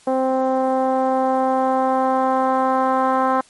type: tone with low-pass filter sweep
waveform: 10% pulse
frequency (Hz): 261.6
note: C4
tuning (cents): 0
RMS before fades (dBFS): -18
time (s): 0.07-3.41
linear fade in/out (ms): 5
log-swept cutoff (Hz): 640 to 1100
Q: 1.8
effects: white hiss -51 dBFS RMS until 3.49 s + MP3 48 kbps